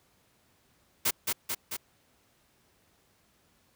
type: noise with echo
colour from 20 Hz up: white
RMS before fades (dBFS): -26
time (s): 1.05-1.11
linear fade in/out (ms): 10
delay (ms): 220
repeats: 3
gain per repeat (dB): -3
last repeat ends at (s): 1.77
effects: pink hiss -67 dBFS RMS until 3.75 s + high-pass 60 Hz 12 dB/octave